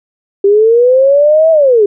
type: linear two-way sweep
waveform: sine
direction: up then down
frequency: 392 to 655 to 392 Hz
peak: -4 dBFS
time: 0.44-1.86 s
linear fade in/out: 5 ms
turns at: 1.51 s
effects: none